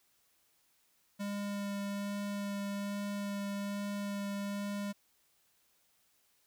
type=tone with vibrato; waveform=square; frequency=201.7 Hz; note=G3; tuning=50 cents sharp; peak=-36 dBFS; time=1.19-4.93 s; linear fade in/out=20 ms; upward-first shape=sine; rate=1.2 Hz; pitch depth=9 cents each way; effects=white hiss -72 dBFS RMS until 6.46 s